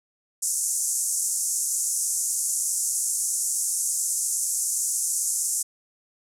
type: band-pass noise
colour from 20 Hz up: pink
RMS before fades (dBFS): -26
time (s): 0.42-5.63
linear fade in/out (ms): 10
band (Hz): 6300 to 11000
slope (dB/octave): 48
effects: none